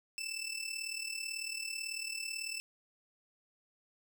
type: tone with amplitude modulation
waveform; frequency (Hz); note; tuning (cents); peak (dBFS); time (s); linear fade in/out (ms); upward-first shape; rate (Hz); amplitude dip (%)
20% pulse; 2649; E7; +8; -30; 0.18-2.6; 0; sine; 38.1; 70
effects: none